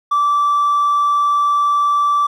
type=tone; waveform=triangle; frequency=1163 Hz; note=D6; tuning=17 cents flat; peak=-9 dBFS; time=0.11-2.27 s; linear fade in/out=10 ms; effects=tanh soft clip ceiling -8 dBFS